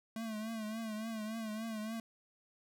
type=tone with vibrato; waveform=square; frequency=220 Hz; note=A3; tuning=in tune; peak=-39 dBFS; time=0.16-2 s; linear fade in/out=2 ms; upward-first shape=triangle; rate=3.5 Hz; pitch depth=74 cents each way; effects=none